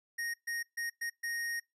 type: tone bursts at uneven times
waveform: square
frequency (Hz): 1865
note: A#6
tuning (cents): 0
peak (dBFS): -35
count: 5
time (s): 0.18-0.34 / 0.47-0.63 / 0.77-0.9 / 1.01-1.1 / 1.23-1.6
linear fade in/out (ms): 10
effects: noise-tail reverb RT60 0.2 s tail -23 dB re dry + resampled to 32000 Hz